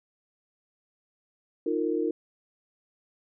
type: chord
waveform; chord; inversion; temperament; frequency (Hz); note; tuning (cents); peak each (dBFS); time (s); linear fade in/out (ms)
sine; Eb suspended second; none; equal with one note detuned; 311.1 / 349.2 / 458.9; Eb4 / F4 / Bb4; 0 / 0 / -27; -29; 1.66-2.11; 5
effects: none